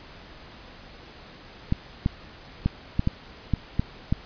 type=clicks; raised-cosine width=5 ms; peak=-9 dBFS; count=8; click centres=1.724 / 2.061 / 2.66 / 2.994 / 3.074 / 3.537 / 3.795 / 4.125 s; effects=pink hiss -46 dBFS RMS until 4.25 s + resampled to 11025 Hz